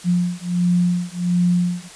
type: beating tone pair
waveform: sine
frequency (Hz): 176.1 / 177.5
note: F3 / F3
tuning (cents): +15 / +28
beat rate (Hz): 1.4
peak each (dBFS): -19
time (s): 0.04-1.89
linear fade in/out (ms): 50
effects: white hiss -40 dBFS RMS until 1.95 s + resampled to 22050 Hz